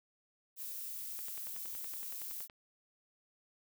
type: noise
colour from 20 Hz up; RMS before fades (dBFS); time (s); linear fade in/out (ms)
violet; -43; 0.56-2.48; 50
type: click train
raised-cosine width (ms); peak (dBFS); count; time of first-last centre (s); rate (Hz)
0.3; -35; 15; 1.19-2.498; 10.7
effects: none